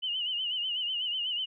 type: tone with vibrato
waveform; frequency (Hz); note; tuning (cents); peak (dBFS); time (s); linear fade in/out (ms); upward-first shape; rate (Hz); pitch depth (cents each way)
sine; 2950; F#7; -6; -29; 0.02-1.46; 20; sine; 8.1; 82
effects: none